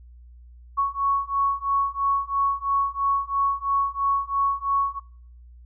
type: beating tone pair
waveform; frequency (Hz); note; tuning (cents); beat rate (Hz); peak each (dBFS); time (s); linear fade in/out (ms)
sine; 1108.7 / 1111.7; C#6 / C#6; 0 / +5; 3; -24 / -23; 0.77-5; 20
effects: noise-tail reverb RT60 0.6 s tail -25 dB re dry + added 60 Hz sine -44 dBFS peak until 5.65 s